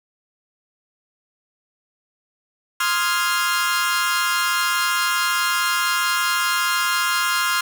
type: chord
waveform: sawtooth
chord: F minor seventh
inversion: second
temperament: equal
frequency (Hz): 1046.5 / 1244.5 / 1396.9 / 1661.2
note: C6 / Eb6 / F6 / Ab6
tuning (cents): 0 / 0 / 0 / 0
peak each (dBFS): -20 / -24 / -18 / -23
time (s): 2.8-7.61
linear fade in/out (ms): 5
effects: none